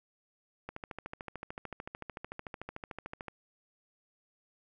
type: click train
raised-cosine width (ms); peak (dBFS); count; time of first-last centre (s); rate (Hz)
0.5; -25; 36; 0.69-3.283; 13.5
effects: none